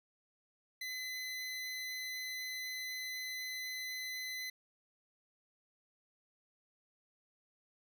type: tone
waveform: 25% pulse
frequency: 2024 Hz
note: B6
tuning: 42 cents sharp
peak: -36 dBFS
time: 0.81-4.5 s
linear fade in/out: 5 ms
effects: 13-bit